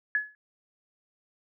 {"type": "tone with exponential decay", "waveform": "sine", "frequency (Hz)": 1700, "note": "G#6", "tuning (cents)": 40, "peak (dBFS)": -20, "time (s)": [0.15, 0.35], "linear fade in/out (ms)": 1, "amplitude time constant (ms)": 43, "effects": []}